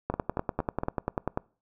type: two click trains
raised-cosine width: 1 ms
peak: -15 / -13 dBFS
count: 4 / 14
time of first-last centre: 0.14-0.834 / 0.1-1.375 s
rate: 4.32 / 10.2 Hz
effects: noise-tail reverb RT60 0.4 s tail -24 dB re dry